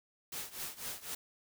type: noise with tremolo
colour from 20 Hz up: white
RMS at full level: -39 dBFS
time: 0.32-1.15 s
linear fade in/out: 5 ms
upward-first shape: triangle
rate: 4 Hz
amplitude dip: 90%
effects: none